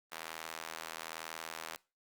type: tone with high-pass filter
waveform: square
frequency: 40.55 Hz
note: E1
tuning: 28 cents flat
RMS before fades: -45 dBFS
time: 0.12-1.76 s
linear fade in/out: 0 ms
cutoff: 920 Hz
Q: 0.69
effects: noise-tail reverb RT60 0.3 s tail -21 dB re dry + Opus 32 kbps